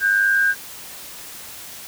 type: tone pair together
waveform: sine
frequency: 1500 / 1600.7 Hz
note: F#6 / G6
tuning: +23 / +36 cents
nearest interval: minor second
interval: 113 cents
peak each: -22 / -15 dBFS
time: 0-0.55 s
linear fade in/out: 50 ms
effects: white hiss -37 dBFS RMS until 1.87 s